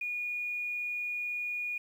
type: tone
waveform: sine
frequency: 2446 Hz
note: D#7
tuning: 30 cents flat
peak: -32 dBFS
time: 0.01-1.78 s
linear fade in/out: 5 ms
effects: 10-bit